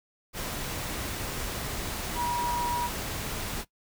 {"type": "tone in noise", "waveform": "sine", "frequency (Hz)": 963, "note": "B5", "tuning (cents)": -44, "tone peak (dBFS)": -27, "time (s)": [2.15, 2.9], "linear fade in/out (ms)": 50, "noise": "pink", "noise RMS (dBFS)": -34, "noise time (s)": [0.33, 3.65], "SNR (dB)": 4, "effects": ["noise-tail reverb RT60 0.1 s tail -18 dB re dry"]}